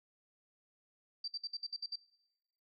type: tone bursts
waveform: sine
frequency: 4672 Hz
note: D8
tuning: 10 cents flat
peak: -36 dBFS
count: 8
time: 1.24-1.958 s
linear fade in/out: 5 ms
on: 39 ms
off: 58 ms
effects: noise-tail reverb RT60 1.0 s tail -22 dB re dry + MP3 32 kbps